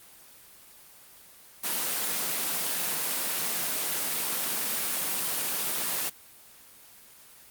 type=high-pass noise; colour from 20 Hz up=white; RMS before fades=-29 dBFS; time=1.63-6.1 s; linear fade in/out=20 ms; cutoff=140 Hz; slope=96 dB/octave; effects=white hiss -52 dBFS RMS until 7.5 s + Opus 24 kbps